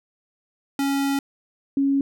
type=tone pair in turn; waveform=square / sine; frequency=277.2 / 276.2 Hz; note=C#4 / C#4; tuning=0 / -6 cents; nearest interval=unison; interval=6 cents; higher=first; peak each=-21 / -17 dBFS; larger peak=second; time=0.79-1.19 / 1.77-2.01 s; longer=first; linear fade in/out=2 ms; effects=none